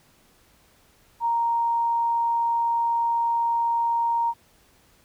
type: tone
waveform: sine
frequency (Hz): 932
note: A#5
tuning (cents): -1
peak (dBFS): -20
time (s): 1.2-4.34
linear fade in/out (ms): 50
effects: pink hiss -59 dBFS RMS until 5.04 s